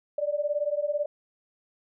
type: beating tone pair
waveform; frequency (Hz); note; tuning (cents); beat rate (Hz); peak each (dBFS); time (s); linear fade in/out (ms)
sine; 579 / 597; D5 / D5; -25 / +28; 18; -28; 0.18-1.06; 5
effects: none